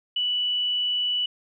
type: tone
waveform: sine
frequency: 2960 Hz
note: F#7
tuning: in tune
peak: -22 dBFS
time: 0.16-1.26 s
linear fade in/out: 5 ms
effects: none